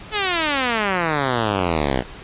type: exponential sweep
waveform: 5% pulse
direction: down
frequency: 440 to 59.5 Hz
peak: -7 dBFS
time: 0.11-2.04 s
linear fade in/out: 50 ms
effects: pink hiss -38 dBFS RMS until 2.23 s + resampled to 8000 Hz